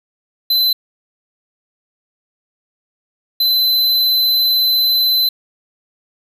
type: tone bursts at uneven times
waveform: square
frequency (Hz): 4041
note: B7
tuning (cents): +39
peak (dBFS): -12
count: 2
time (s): 0.5-0.73 / 3.4-5.29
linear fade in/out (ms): 5
effects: none